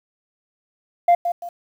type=tone with echo; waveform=sine; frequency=696 Hz; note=F5; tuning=6 cents flat; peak=-8 dBFS; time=1.08-1.15 s; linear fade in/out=5 ms; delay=170 ms; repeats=2; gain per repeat=-10 dB; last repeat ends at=1.49 s; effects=tanh soft clip ceiling -9 dBFS + 8-bit